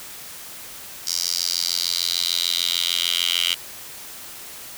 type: tone with high-pass filter sweep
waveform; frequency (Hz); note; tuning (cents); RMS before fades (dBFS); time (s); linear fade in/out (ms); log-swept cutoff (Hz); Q
10% pulse; 86.7; F2; -12; -23; 1.06-3.55; 20; 5300 to 3000; 4.5
effects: white hiss -38 dBFS RMS until 4.77 s